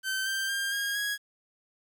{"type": "tone with pitch steps", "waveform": "sawtooth", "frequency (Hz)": [1543, 1570.9, 1599.3, 1628.2, 1657.6], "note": ["G6", "G6", "G6", "G#6", "G#6"], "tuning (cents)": [-28, 3, 34, -35, -4], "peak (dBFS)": -25, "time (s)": [0.03, 1.18], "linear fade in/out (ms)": 50, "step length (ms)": 230, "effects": ["10-bit"]}